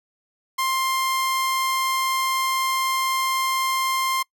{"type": "tone", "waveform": "sawtooth", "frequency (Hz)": 1054, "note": "C6", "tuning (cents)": 12, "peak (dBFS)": -17, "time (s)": [0.58, 4.23], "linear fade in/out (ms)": 10, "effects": ["noise-tail reverb RT60 0.1 s tail -25 dB re dry"]}